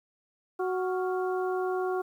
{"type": "harmonic tone with a mistuned harmonic", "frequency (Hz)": 370, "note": "F#4", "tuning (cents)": 0, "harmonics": [1, 2, 3, 4], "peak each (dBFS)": [-28, -34, -38, -40], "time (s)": [0.59, 2.02], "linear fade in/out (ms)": 10, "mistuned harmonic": 4, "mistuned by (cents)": -100, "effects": ["10-bit"]}